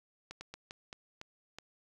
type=slowing click train; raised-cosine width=0.2 ms; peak=-27 dBFS; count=7; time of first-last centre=0.31-1.586 s; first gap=100 ms; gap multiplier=1.3; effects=10-bit